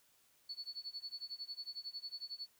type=tone with tremolo; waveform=sine; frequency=4435 Hz; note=C#8; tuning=in tune; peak=-40 dBFS; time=0.49-2.47 s; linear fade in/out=5 ms; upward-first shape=sine; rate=11 Hz; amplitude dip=95%; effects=white hiss -71 dBFS RMS until 2.59 s